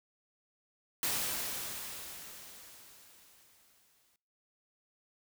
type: noise with exponential decay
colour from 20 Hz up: white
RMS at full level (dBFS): -32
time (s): 1.03-4.16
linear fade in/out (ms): 1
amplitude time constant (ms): 680
effects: noise-tail reverb RT60 0.6 s tail -23 dB re dry